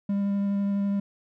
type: tone with vibrato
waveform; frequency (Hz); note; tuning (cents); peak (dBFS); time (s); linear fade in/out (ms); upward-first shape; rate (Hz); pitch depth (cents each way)
triangle; 200; G3; +35; -21; 0.09-1; 5; sine; 12; 9
effects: none